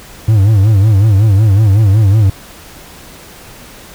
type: tone with vibrato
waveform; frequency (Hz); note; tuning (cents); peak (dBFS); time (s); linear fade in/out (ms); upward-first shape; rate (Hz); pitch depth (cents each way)
triangle; 103.4; G#2; -7; -3; 0.28-2.3; 5; sine; 5.4; 140
effects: pink hiss -35 dBFS RMS until 3.94 s